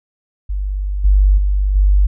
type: tone with level steps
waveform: sine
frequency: 49 Hz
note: G1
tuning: in tune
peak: -17 / -7 / -12 / -8 dBFS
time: 0.49-2.07 s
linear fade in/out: 10 ms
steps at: 1.04 / 1.37 / 1.75 s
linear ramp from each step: 10 ms
effects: none